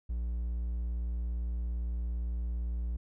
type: tone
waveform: triangle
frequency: 58.8 Hz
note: A#1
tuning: 16 cents sharp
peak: -29 dBFS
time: 0.09-2.97 s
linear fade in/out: 10 ms
effects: none